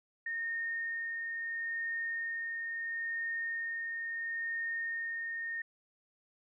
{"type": "tone with tremolo", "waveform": "sine", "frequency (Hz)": 1838, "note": "A#6", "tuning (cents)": -25, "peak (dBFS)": -33, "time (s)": [0.26, 5.62], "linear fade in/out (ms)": 5, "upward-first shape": "sine", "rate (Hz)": 0.74, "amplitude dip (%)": 25, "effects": []}